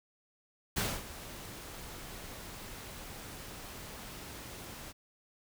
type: noise with ADSR envelope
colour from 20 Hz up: pink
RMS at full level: -31 dBFS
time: 0.76-4.93 s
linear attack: 11 ms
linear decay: 250 ms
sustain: -15 dB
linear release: 27 ms
effects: none